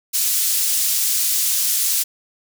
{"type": "high-pass noise", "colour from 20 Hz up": "pink", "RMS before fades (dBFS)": -19, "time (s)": [0.13, 2.04], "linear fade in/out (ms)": 20, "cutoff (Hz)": 6200, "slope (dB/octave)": 12, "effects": []}